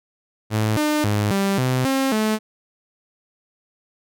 sawtooth tone with pitch steps, 108.4 / 301.6 / 104.1 / 196.7 / 128.2 / 268.2 / 216.5 Hz, A2 / D4 / G#2 / G3 / C3 / C4 / A3, -25 / +46 / +5 / +6 / -35 / +43 / -28 cents, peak -14 dBFS, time 0.5-2.39 s, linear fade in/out 50 ms, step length 270 ms, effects none

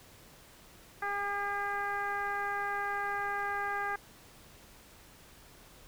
sine tone with frequency modulation, 1212 Hz, D#6, 46 cents flat, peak -31 dBFS, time 1.02-3.96 s, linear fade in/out 5 ms, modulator 403 Hz, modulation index 1.6, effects pink hiss -56 dBFS RMS until 5.87 s

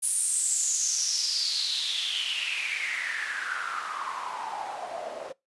white noise with band-pass filter sweep, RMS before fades -30 dBFS, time 0.02-5.33 s, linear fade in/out 20 ms, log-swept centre 10000 to 560 Hz, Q 7.2, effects noise-tail reverb RT60 0.2 s tail -23 dB re dry + resampled to 24000 Hz

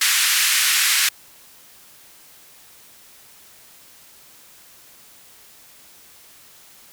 pink band-pass noise, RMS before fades -18 dBFS, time 0.01-1.09 s, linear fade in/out 5 ms, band 1600 to 14000 Hz, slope 24 dB/octave, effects white hiss -48 dBFS RMS until 6.92 s

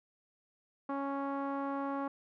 sawtooth tone with low-pass filter, 277.2 Hz, C#4, in tune, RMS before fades -36 dBFS, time 0.89-2.08 s, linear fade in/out 5 ms, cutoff 1100 Hz, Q 2.6, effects none

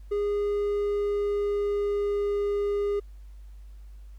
triangle tone with pitch glide, 410.3 to 407.5 Hz, G#4 to G#4, -21 to -33 cents, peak -22 dBFS, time 0.11-3 s, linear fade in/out 10 ms, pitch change -12 cents, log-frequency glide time 0.25-2.43 s, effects added 50 Hz sine -42 dBFS peak until 4.18 s + pink hiss -67 dBFS RMS until 4.18 s

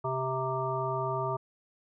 harmonic tone with a mistuned harmonic, 130.81 Hz, C3, in tune, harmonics 1 / 3 / 5 / 7 / 9, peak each -35 / -35 / -35 / -35 / -35 dBFS, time 0.04-1.37 s, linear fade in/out 10 ms, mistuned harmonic 7, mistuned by +20 cents, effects none

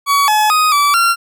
40% pulse tone with pitch steps, 1130 / 853 / 1249 / 1154 / 1373 Hz, C#6 / G#5 / D#6 / D6 / F6, +33 / +46 / +6 / -31 / -30 cents, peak -9 dBFS, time 0.06-1.16 s, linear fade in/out 50 ms, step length 220 ms, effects none

